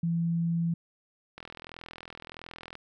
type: tone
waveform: sine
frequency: 168.1 Hz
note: E3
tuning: 34 cents sharp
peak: -25 dBFS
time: 0.03-0.74 s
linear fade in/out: 5 ms
type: click train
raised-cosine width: 0.3 ms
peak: -26 dBFS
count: 58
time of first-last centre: 1.38-2.753 s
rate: 41.5 Hz
effects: none